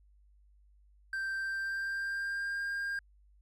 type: tone with pitch glide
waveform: triangle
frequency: 1568 to 1606.5 Hz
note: G6 to G6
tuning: 0 to +42 cents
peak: -31 dBFS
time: 1.13-2.99 s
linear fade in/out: 2 ms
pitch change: +42 cents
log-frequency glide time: 1.38-2.63 s
effects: added 50 Hz sine -60 dBFS peak until 3.41 s